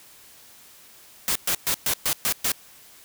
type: noise bursts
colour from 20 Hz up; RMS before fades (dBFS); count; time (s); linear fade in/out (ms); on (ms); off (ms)
white; -23; 7; 1.28-2.518; 0; 74; 120
effects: white hiss -50 dBFS RMS until 3.04 s